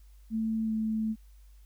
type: tone with pitch glide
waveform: sine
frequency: 221.8 to 219.3 Hz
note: A3 to A3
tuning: +14 to -6 cents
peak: -27 dBFS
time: 0.3-1.16 s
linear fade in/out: 50 ms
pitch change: -20 cents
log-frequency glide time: 0.64-0.72 s
effects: added 50 Hz sine -51 dBFS peak until 1.65 s + white hiss -69 dBFS RMS until 1.65 s